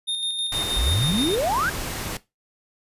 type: tone with tremolo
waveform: square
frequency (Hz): 3658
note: A#7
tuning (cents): -33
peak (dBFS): -23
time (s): 0.07-1.36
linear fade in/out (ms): 20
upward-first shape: square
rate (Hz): 6.3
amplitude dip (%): 35
type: noise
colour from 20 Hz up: pink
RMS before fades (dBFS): -30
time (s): 0.52-2.17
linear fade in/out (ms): 2
type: exponential sweep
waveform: sine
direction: up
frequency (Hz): 46.25 to 1683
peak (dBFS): -20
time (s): 0.76-1.7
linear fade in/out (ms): 10
effects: noise-tail reverb RT60 0.2 s tail -17 dB re dry + resampled to 32000 Hz